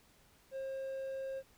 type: tone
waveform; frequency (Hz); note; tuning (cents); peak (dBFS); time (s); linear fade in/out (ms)
triangle; 535; C5; +38; -36; 0.51-1.43; 50
effects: pink hiss -66 dBFS RMS until 1.57 s

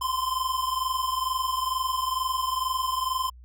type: tone pair together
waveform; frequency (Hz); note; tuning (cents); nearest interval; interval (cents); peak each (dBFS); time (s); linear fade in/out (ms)
square; 1027 / 1049.2; C6 / C6; -33 / +4; unison; 37; -28 / -30; 0.01-3.3; 10
effects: added 61 Hz sine -45 dBFS peak until 3.44 s

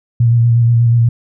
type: tone with vibrato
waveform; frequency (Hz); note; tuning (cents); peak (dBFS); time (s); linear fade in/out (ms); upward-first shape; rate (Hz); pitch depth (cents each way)
sine; 117.6; A#2; +16; -7; 0.2-1.09; 5; square; 8.3; 22
effects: none

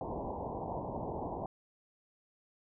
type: low-pass noise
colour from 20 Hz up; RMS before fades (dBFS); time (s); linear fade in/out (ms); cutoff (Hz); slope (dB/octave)
white; -39; 0.01-1.46; 2; 980; 96
effects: none

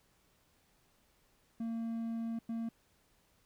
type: tone bursts at uneven times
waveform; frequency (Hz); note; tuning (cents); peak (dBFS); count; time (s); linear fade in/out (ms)
triangle; 228.5; A#3; -34; -33; 2; 1.6-2.39 / 2.49-2.69; 5
effects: pink hiss -71 dBFS RMS until 3.45 s

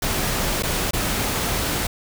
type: noise with dropouts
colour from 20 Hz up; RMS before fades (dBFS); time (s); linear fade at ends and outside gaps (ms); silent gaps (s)
pink; -23; 0.02-1.87; 5; 0.625-0.633 / 0.91-0.933
effects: none

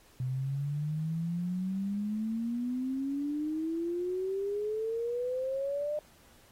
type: exponential sweep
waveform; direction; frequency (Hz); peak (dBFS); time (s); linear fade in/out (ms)
sine; up; 126 to 606; -30; 0.2-5.99; 2
effects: pink hiss -61 dBFS RMS until 6.51 s + AAC 48 kbps

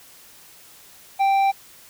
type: tone with tanh clipping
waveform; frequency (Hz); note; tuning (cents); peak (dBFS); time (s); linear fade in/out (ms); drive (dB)
sine; 784; G5; 0; -17; 1.19-1.52; 20; 8
effects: white hiss -48 dBFS RMS until 1.89 s

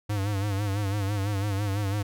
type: tone with vibrato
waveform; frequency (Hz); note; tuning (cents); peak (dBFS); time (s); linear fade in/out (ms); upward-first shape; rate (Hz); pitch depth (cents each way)
square; 100.7; G2; +47; -26; 0.09-2.03; 10; sine; 6; 78
effects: none

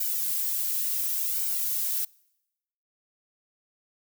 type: noise with flanger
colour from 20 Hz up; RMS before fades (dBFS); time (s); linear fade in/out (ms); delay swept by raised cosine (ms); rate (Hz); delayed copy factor
violet; -28; 0-2.05; 5; 1.3 to 3.3; 0.7; +0.9
effects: noise-tail reverb RT60 0.9 s tail -26 dB re dry

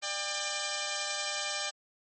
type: tone pair together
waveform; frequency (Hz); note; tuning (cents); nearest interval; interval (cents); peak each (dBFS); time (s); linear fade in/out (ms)
5% pulse; 596.5 / 799; D5 / G5; +27 / +33; perfect fourth; 506; -23; 0.02-1.71; 20
effects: MP3 32 kbps

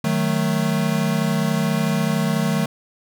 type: chord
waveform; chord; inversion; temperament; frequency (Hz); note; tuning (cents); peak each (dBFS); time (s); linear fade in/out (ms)
square; D# diminished; none; equal with one note detuned; 155.56 / 186.07 / 220; D#3 / F#3 / A3; 0 / +10 / 0; -23 / -24 / -23; 0.04-2.66; 5
effects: none

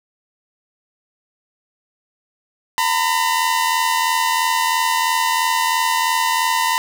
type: tone pair together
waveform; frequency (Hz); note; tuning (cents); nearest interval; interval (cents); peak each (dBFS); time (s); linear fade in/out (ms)
sawtooth; 917 / 1000; A#5 / B5; -29 / +21; major second; 150; -15; 2.78-6.78; 0
effects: 8-bit

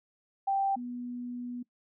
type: tone pair in turn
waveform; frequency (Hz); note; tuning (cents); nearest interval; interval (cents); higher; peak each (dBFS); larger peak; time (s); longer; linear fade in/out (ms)
sine; 784 / 244.5; G5 / B3; 0 / -17; octave + minor sixth; 2017; first; -25 / -35; first; 0.47-0.76 / 0.76-1.63; second; 10
effects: noise-tail reverb RT60 0.1 s tail -20 dB re dry

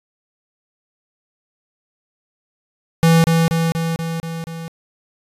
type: tone with echo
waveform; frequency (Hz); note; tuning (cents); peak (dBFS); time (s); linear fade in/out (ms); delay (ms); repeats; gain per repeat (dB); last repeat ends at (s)
square; 164.81; E3; 0; -10; 3.03-3.24; 0; 240; 6; -3; 4.68
effects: resampled to 32000 Hz

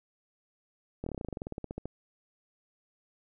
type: slowing click train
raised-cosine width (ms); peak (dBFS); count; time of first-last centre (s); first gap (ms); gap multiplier
2; -23; 19; 1.04-1.856; 24; 1.07
effects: none

